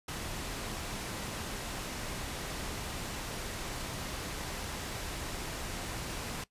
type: low-pass noise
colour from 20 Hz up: pink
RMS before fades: -39 dBFS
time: 0.08-6.44 s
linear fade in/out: 5 ms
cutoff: 11000 Hz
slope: 12 dB/octave
effects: noise-tail reverb RT60 0.1 s tail -18 dB re dry + resampled to 32000 Hz